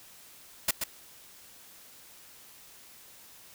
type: noise with echo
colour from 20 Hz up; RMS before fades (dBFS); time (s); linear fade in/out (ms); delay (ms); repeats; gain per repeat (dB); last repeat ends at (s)
white; -25; 0.68-0.71; 5; 130; 1; -6; 0.84
effects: white hiss -53 dBFS RMS until 3.54 s